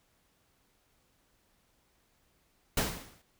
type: noise with exponential decay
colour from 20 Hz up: pink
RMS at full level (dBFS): -26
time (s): 2.77-3.22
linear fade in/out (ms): 5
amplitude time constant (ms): 97
effects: pink hiss -71 dBFS RMS until 3.39 s

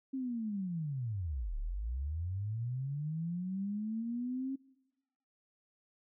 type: linear two-way sweep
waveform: sine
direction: down then up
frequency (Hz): 271.3 to 33.24 to 271.3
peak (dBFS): -34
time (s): 0.13-4.56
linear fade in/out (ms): 10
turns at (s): 1.57
effects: noise-tail reverb RT60 1.0 s tail -23 dB re dry

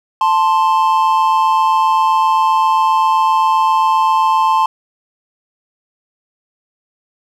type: tone pair together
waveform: triangle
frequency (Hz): 880 / 1047.6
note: A5 / C6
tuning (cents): 0 / +2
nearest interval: minor third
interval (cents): 302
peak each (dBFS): -11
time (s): 0.21-4.66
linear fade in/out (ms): 2
effects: none

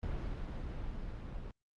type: noise with level ramp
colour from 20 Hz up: brown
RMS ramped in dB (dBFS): -37 to -43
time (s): 0.03-1.51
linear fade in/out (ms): 0
effects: low-pass 4000 Hz 12 dB/octave + Opus 32 kbps

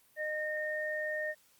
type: tone pair together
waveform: sine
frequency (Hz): 613 / 1836.9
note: D#5 / A#6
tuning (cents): -26 / -26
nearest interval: octave + perfect fifth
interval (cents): 1900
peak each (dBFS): -36 / -35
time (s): 0.16-1.35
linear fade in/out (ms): 50
effects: white hiss -66 dBFS RMS until 1.59 s + Opus 32 kbps

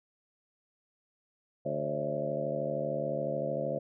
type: harmonic tone with a mistuned harmonic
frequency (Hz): 73.42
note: D2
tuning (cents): 0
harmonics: 2 / 3 / 4 / 5 / 6 / 7 / 8 / 9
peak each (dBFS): -39 / -41 / -43 / -42 / -43 / -34 / -37 / -38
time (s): 1.65-3.79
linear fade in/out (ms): 10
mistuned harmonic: 7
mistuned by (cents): +69
effects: none

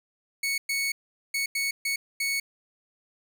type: tone bursts at uneven times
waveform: sawtooth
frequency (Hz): 2217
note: C#7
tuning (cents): 0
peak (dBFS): -22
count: 6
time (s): 0.43-0.58 / 0.69-0.92 / 1.34-1.46 / 1.55-1.71 / 1.85-1.96 / 2.2-2.4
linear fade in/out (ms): 5
effects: none

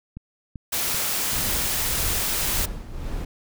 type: click train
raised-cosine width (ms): 5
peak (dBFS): -23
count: 4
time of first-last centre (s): 0.17-1.333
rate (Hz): 2.58
type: noise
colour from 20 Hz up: white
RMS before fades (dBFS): -25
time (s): 0.72-2.66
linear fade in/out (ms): 10
type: noise with tremolo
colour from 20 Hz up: brown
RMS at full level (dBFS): -28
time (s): 1.35-3.25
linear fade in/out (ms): 5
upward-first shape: sine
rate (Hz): 1.8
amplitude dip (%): 65
effects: none

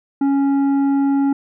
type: tone with tanh clipping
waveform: triangle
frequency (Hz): 277.2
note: C#4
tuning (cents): 0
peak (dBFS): -15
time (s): 0.21-1.33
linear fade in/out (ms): 5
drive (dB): 12
effects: none

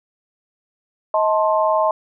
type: chord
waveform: sine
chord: A diminished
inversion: second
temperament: just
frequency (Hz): 633.6 / 880 / 1056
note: Eb5 / A5 / C6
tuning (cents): +31 / 0 / +16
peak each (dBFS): -17 / -20 / -20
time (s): 1.14-1.91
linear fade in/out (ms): 2
effects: none

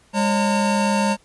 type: tone cluster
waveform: square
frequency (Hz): 203.4 / 544 / 909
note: G#3 / C#5 / A#5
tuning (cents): -36 / -33 / -44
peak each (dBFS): -20 / -26 / -23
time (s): 0.13-1.17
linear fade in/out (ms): 50
effects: pink hiss -56 dBFS RMS until 1.24 s + resampled to 24000 Hz

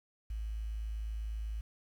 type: tone with quantisation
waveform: sine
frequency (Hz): 54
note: A1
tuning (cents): -32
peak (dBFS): -35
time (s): 0.3-1.61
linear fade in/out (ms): 5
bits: 10
effects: none

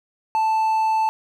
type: tone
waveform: triangle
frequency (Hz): 880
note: A5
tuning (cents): 0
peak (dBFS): -15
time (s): 0.35-1.09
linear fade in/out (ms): 0
effects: none

